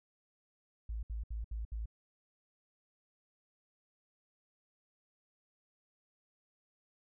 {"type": "tone bursts", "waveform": "sine", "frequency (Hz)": 55, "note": "A1", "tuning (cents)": 0, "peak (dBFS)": -36, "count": 5, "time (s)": [0.89, 1.858], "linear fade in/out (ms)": 5, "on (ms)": 140, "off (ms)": 67, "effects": []}